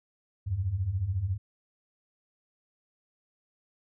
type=beating tone pair; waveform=sine; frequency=84.3 / 98.3 Hz; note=E2 / G2; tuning=+39 / +5 cents; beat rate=14 Hz; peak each=-33 / -28 dBFS; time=0.46-1.38 s; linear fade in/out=20 ms; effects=none